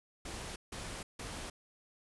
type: noise bursts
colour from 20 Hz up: pink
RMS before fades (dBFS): -43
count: 3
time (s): 0.25-1.5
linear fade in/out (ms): 5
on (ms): 310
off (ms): 160
effects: resampled to 24000 Hz